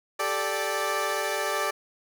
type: chord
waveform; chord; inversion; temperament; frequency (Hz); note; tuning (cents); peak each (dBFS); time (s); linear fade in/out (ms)
15% pulse; G suspended second; none; equal with one note detuned; 392 / 437 / 587.3; G4 / A4 / D5; 0 / -12 / 0; -26 / -25 / -22; 0.19-1.71; 10
effects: none